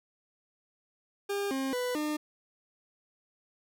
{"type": "tone with pitch steps", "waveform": "40% pulse", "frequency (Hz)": [402.2, 267.7, 495.9, 302.1], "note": ["G4", "C4", "B4", "D4"], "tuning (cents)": [44, 40, 7, 49], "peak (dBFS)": -29, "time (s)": [1.29, 2.17], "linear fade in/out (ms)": 10, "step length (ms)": 220, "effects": []}